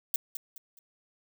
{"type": "noise with echo", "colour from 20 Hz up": "violet", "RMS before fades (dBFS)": -27, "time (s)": [0.14, 0.16], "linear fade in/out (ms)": 2, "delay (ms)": 210, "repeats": 3, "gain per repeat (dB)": -9, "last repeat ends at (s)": 0.79, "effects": []}